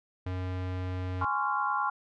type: tone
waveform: square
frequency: 91.9 Hz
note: F#2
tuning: 11 cents flat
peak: -32 dBFS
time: 0.26-1.25 s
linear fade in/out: 5 ms
type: chord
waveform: sine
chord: Db major seventh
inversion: second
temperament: just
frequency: 831.5 / 1039.4 / 1108.7 / 1385.9 Hz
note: Ab5 / C6 / Db6 / F6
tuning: +2 / -12 / 0 / -14 cents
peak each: -32 dBFS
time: 1.21-1.9 s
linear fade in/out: 5 ms
effects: low-pass 3000 Hz 12 dB/octave